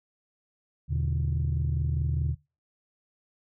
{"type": "tone cluster", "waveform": "sine", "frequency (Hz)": [79.2, 119.6, 144.3], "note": ["D#2", "A#2", "D3"], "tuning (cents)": [31, 45, -30], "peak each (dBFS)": [-26, -30, -28], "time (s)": [0.88, 2.36], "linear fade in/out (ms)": 50, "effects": ["noise-tail reverb RT60 0.3 s tail -24 dB re dry", "tanh soft clip ceiling -19 dBFS"]}